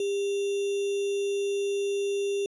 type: tone with sample-and-hold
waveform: sine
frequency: 400 Hz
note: G4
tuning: 35 cents sharp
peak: -25 dBFS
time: 0-2.46 s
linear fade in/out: 2 ms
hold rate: 3150 Hz
effects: resampled to 22050 Hz